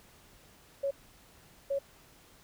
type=tone bursts at uneven times; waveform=sine; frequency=554.4 Hz; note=C#5; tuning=in tune; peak=-28 dBFS; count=2; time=0.83-0.91 / 1.7-1.79 s; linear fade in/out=10 ms; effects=pink hiss -59 dBFS RMS until 2.43 s